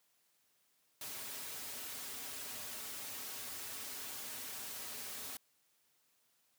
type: noise with comb filter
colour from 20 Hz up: white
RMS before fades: -45 dBFS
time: 1.01-5.37 s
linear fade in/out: 2 ms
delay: 5.8 ms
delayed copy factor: -0.6
effects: white hiss -75 dBFS RMS until 6.58 s + high-pass 100 Hz 12 dB/octave